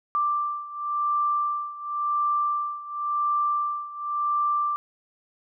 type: beating tone pair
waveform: sine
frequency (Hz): 1178 / 1178.93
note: D6 / D6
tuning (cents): +5 / +6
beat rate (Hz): 0.93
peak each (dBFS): -25 / -28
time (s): 0.15-4.76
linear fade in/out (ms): 0
effects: none